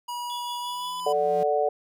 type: tone with pitch glide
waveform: square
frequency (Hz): 967 to 998.8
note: B5 to B5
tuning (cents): -37 to +19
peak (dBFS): -31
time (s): 0.08-1.13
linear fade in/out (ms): 10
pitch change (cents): +56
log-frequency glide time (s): 0.57-0.95
type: tone with tremolo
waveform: triangle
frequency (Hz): 3415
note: G#7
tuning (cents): +48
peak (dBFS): -33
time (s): 0.3-1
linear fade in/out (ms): 0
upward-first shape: triangle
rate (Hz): 5.8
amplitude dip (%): 75
type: tone with exponential growth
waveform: 40% pulse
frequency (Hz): 176.1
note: F3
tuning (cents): +15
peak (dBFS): -34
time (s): 0.6-1.43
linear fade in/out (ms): 0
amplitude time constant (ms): 180
type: chord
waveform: sine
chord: D major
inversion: second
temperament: equal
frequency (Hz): 440 / 587.3 / 740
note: A4 / D5 / F#5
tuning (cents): 0 / 0 / 0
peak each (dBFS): -25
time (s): 1.06-1.69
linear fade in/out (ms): 5
effects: none